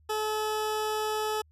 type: tone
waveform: 20% pulse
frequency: 429.9 Hz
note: A4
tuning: 40 cents flat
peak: -23 dBFS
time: 0.09-1.42 s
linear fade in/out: 10 ms
effects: added 77 Hz sine -58 dBFS peak until 1.51 s + resampled to 32000 Hz